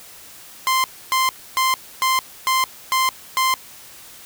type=tone bursts; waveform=sawtooth; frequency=1044 Hz; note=C6; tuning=4 cents flat; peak=-12 dBFS; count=7; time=0.67-3.54 s; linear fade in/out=0 ms; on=170 ms; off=280 ms; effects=white hiss -42 dBFS RMS until 4.25 s